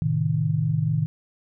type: chord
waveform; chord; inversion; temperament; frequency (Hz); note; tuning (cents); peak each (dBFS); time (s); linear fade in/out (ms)
sine; A diminished; none; equal; 110 / 130.81 / 155.56; A2 / C3 / Eb3; 0 / 0 / 0; -26 / -27 / -22; 0.02-1.06; 0
effects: none